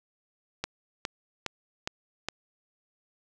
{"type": "click train", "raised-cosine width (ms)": 0.2, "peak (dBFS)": -13, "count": 5, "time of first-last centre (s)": [0.64, 2.286], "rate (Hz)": 2.43, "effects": []}